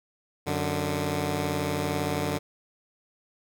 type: tone pair together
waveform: 10% pulse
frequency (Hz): 92.5 / 147.73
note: F#2 / D3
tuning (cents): 0 / +11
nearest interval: minor sixth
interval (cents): 811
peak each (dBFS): -22 / -20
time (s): 0.46-2.39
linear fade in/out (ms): 20
effects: none